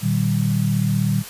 sine tone cluster, 116.1 / 151.8 / 192.5 Hz, A#2 / D#3 / G3, -7 / -42 / -31 cents, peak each -21 dBFS, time 0.01-1.24 s, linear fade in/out 50 ms, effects white hiss -36 dBFS RMS until 1.29 s + resampled to 32000 Hz

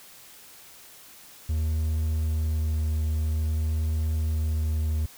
triangle tone with vibrato, 78.2 Hz, D#2, 9 cents sharp, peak -21 dBFS, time 1.49-5.06 s, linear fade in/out 5 ms, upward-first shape sine, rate 0.5 Hz, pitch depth 11 cents each way, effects white hiss -49 dBFS RMS until 5.17 s

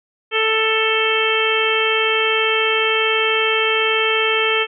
harmonic tone with a mistuned harmonic, 441.3 Hz, A4, 5 cents sharp, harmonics 1 / 2 / 3 / 4 / 5 / 6 / 7, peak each -20 / -28 / -23 / -25 / -23 / -21 / -22 dBFS, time 0.31-4.67 s, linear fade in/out 50 ms, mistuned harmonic 7, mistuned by +28 cents, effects none

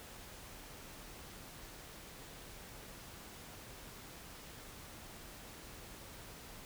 silence, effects pink hiss -52 dBFS RMS until 6.65 s

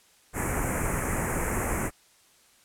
pink band-stop noise, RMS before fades -28 dBFS, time 0.33-1.91 s, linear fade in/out 50 ms, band 2300 to 7000 Hz, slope 48 dB/octave, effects white hiss -60 dBFS RMS until 2.64 s + low-pass 11000 Hz 12 dB/octave

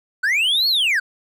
triangle linear two-way sweep, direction up then down, 1446 to 4435 to 1446 Hz, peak -14 dBFS, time 0.23-1 s, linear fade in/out 10 ms, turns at 0.68 s, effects none

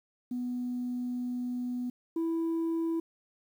sine tone pair in turn, 246.9 / 329.6 Hz, B3 / E4, 0 / 0 cents, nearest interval perfect fourth, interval 500 cents, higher second, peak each -30 / -25 dBFS, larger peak second, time 0.31-1.9 / 2.16-3 s, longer first, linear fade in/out 5 ms, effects tanh soft clip ceiling -27 dBFS + 10-bit

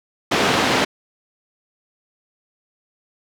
pink band-pass noise, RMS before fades -18 dBFS, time 0.31-0.85 s, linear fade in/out 10 ms, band 210 to 4100 Hz, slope 12 dB/octave, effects none

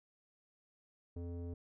square tone with low-pass filter, 86.2 Hz, F2, 22 cents flat, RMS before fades -43 dBFS, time 1.16-1.54 s, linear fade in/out 5 ms, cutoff 420 Hz, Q 1.8, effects none

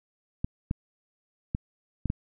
clicks, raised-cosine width 5 ms, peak -15 dBFS, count 5, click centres 0.445 / 0.711 / 1.549 / 2.057 / 2.101 s, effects none

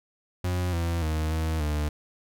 40% pulse tone with pitch steps, 89.8 / 84.5 / 78.2 / 79.8 / 75.1 Hz, F2 / E2 / D#2 / D#2 / D2, +49 / +43 / +9 / +44 / +39 cents, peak -24 dBFS, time 0.44-1.89 s, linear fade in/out 5 ms, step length 290 ms, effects none

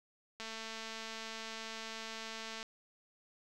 click train, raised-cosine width 0.2 ms, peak -27 dBFS, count 498, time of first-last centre 0.4-2.629 s, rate 223 Hz, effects none

